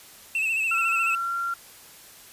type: tone with vibrato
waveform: triangle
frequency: 2637 Hz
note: E7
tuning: in tune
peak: -21 dBFS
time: 0.35-1.15 s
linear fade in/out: 2 ms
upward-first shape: sine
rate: 14 Hz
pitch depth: 57 cents each way
type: tone with pitch glide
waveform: sine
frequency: 1357 to 1377.5 Hz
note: E6 to F6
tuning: +50 to -24 cents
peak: -25 dBFS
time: 0.71-1.54 s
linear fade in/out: 5 ms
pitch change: +26 cents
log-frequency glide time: 1.1-1.36 s
effects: white hiss -48 dBFS RMS until 2.32 s + resampled to 32000 Hz